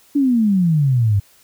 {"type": "exponential sweep", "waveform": "sine", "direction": "down", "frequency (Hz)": [293.7, 96.8], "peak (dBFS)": -12, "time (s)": [0.15, 1.2], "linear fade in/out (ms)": 10, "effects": ["white hiss -52 dBFS RMS until 1.43 s"]}